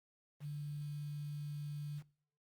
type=tone with quantisation; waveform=sine; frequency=146.83 Hz; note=D3; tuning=in tune; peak=-40 dBFS; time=0.4-2.03 s; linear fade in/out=50 ms; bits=10; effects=noise-tail reverb RT60 0.6 s tail -23 dB re dry + Opus 32 kbps